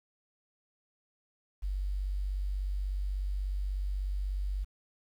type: tone with quantisation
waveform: sine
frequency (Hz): 48.23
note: G1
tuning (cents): -27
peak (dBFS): -30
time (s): 1.62-4.65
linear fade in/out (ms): 20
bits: 10
effects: none